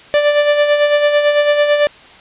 45% pulse tone with tremolo, 587.3 Hz, D5, in tune, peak -8 dBFS, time 0.14-1.87 s, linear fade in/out 0 ms, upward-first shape sine, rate 9 Hz, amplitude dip 50%, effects white hiss -40 dBFS RMS until 2.2 s + resampled to 8000 Hz

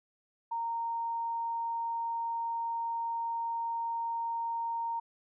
sine tone, 925 Hz, A#5, 14 cents flat, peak -31 dBFS, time 0.51-5 s, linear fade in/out 10 ms, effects none

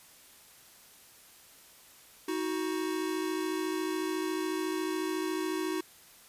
square tone pair together, 316 / 370 Hz, D#4 / F#4, +27 / 0 cents, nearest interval minor third, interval 273 cents, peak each -34 / -34 dBFS, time 2.28-5.81 s, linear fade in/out 5 ms, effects white hiss -56 dBFS RMS until 6.28 s + resampled to 32000 Hz

